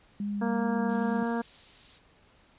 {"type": "tone with vibrato", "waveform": "sine", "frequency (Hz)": 202.6, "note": "G#3", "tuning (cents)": -43, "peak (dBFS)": -29, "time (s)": [0.2, 1.23], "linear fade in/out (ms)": 2, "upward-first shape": "sine", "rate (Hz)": 2.5, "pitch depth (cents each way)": 22}
{"type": "harmonic tone", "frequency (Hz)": 233.1, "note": "A#3", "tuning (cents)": 0, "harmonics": [1, 2, 3, 4, 5, 6, 7], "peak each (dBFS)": [-29, -34, -37, -37, -43, -44, -41], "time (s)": [0.41, 1.42], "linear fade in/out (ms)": 10}
{"type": "noise", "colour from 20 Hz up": "violet", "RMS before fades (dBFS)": -40, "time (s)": [0.89, 1.99], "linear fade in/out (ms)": 10}
{"effects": ["pink hiss -61 dBFS RMS until 2.58 s", "resampled to 8000 Hz"]}